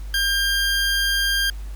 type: tone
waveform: 20% pulse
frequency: 1600 Hz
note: G6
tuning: 35 cents sharp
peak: -14 dBFS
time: 0.14-1.5 s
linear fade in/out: 2 ms
effects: added 50 Hz sine -29 dBFS peak until 1.75 s + pink hiss -49 dBFS RMS until 1.75 s